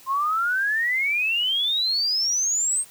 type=exponential sweep; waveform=sine; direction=up; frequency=1046.5 to 8600 Hz; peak=-20 dBFS; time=0.06-2.85 s; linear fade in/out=50 ms; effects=white hiss -49 dBFS RMS until 2.9 s